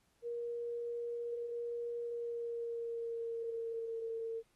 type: tone with pitch glide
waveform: sine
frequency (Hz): 473 to 454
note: A#4 to A#4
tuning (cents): +25 to -46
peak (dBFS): -37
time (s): 0.22-4.43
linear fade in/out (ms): 50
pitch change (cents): -71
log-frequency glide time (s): 2.01-4.09
effects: pink hiss -75 dBFS RMS until 4.55 s + AAC 32 kbps